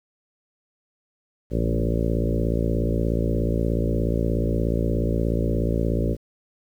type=harmonic tone with a mistuned harmonic; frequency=56.8 Hz; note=A#1; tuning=44 cents flat; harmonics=1 / 2 / 3 / 4 / 5 / 6 / 7 / 8 / 9 / 10; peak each=-24 / -27 / -29 / -30 / -31 / -32 / -32 / -33 / -34 / -34 dBFS; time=1.5-6.17 s; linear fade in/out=50 ms; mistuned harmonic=3; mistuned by=-19 cents; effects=9-bit